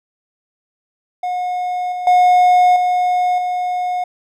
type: tone with level steps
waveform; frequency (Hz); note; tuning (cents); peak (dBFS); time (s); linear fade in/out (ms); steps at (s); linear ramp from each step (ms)
triangle; 723; F#5; -40; -16 / -19 / -6 / -11 / -15; 1.23-4.04; 5; 1.92 / 2.07 / 2.76 / 3.38; 2
effects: none